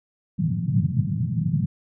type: band-pass noise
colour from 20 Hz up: white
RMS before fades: -23 dBFS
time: 0.38-1.66 s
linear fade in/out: 10 ms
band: 100 to 190 Hz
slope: 48 dB/octave
effects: none